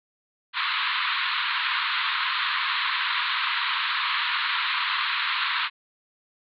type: band-pass noise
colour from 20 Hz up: pink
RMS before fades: -26 dBFS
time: 0.53-5.7 s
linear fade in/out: 50 ms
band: 970 to 4200 Hz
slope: 96 dB/octave
effects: none